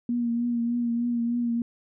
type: tone with vibrato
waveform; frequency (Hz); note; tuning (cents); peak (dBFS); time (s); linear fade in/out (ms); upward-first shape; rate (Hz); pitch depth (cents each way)
sine; 237.1; A#3; +30; -23; 0.09-1.62; 2; triangle; 3.3; 35
effects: none